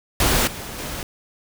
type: noise with level steps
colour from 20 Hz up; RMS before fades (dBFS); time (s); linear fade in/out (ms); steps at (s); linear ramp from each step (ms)
pink; -18 / -33 / -30; 0.2-1.03; 2; 0.47 / 0.78; 5
effects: none